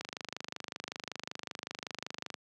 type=click train; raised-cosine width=0.2 ms; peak=-20 dBFS; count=60; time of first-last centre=0.01-2.342 s; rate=25.3 Hz; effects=high-pass 150 Hz 12 dB/octave